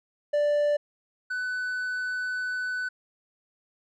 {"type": "tone pair in turn", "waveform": "triangle", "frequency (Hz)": [587.3, 1498.8], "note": ["D5", "F#6"], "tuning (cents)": [0, 22], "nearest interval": "octave + major third", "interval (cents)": 1622, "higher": "second", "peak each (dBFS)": [-19, -26], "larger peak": "first", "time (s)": [[0.33, 0.77], [1.3, 2.89]], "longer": "second", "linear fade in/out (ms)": 10, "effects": ["resampled to 22050 Hz"]}